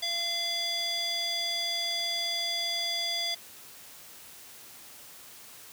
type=tone with band-pass filter; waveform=square; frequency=685 Hz; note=F5; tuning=34 cents flat; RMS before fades=-31 dBFS; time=0.02-3.35 s; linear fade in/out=10 ms; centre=4100 Hz; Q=6; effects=white hiss -49 dBFS RMS until 5.72 s + high-pass 60 Hz 12 dB/octave